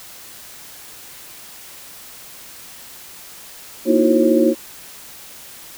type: tone cluster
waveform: sine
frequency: 235.5 / 310.1 / 329.3 / 363.6 / 539 Hz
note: A#3 / D#4 / E4 / F#4 / C#5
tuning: +18 / -6 / -2 / -30 / -49 cents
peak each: -18 dBFS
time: 3.85-4.55 s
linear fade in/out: 50 ms
effects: white hiss -39 dBFS RMS until 5.77 s